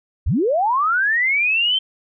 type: linear sweep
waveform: sine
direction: up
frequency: 41.1 to 3136 Hz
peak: -15 dBFS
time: 0.26-1.79 s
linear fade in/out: 10 ms
effects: none

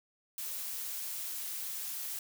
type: noise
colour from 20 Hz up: blue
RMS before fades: -39 dBFS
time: 0.38-2.19 s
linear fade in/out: 2 ms
effects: none

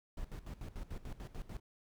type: noise with tremolo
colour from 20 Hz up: brown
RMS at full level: -43 dBFS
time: 0.17-1.6 s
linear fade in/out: 5 ms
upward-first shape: square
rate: 6.8 Hz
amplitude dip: 80%
effects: none

